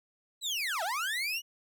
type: linear two-way sweep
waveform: 30% pulse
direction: down then up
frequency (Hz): 4055 to 631 to 2953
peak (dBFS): -28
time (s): 0.41-1.42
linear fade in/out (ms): 50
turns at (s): 0.83
effects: none